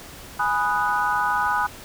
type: chord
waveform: sine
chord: G# minor seventh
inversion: none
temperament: equal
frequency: 830.6 / 987.8 / 1244.5 / 1480 Hz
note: G#5 / B5 / D#6 / F#6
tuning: 0 / 0 / 0 / 0 cents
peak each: -25 dBFS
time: 0.39-1.67 s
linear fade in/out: 10 ms
effects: pink hiss -41 dBFS RMS until 1.84 s